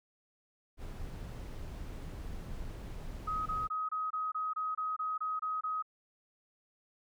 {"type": "noise", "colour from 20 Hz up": "brown", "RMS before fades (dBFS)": -42, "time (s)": [0.77, 3.69], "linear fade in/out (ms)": 50}
{"type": "tone bursts", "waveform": "sine", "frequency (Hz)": 1263, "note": "D#6", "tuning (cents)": 26, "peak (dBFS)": -32, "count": 12, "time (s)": [3.27, 5.825], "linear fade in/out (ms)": 10, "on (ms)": 190, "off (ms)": 25}
{"effects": []}